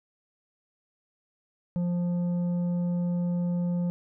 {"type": "tone with tanh clipping", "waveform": "sine", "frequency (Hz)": 175.4, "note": "F3", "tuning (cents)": 8, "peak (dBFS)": -26, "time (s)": [1.76, 3.9], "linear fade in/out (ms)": 0, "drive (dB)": 7, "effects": []}